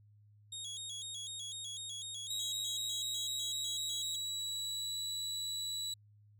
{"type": "tone with vibrato", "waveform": "25% pulse", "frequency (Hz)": 3528, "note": "A7", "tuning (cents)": 4, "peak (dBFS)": -37, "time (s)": [0.52, 4.16], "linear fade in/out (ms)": 5, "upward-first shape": "square", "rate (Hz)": 4, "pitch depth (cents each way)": 93}
{"type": "tone with pitch glide", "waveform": "30% pulse", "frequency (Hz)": [3827, 3928], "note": ["A#7", "B7"], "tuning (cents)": [45, -10], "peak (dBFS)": -34, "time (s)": [2.3, 5.94], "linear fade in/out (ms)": 5, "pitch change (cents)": 45, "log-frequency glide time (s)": [2.7, 4.96]}
{"effects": ["added 104 Hz sine -60 dBFS peak until 6.39 s"]}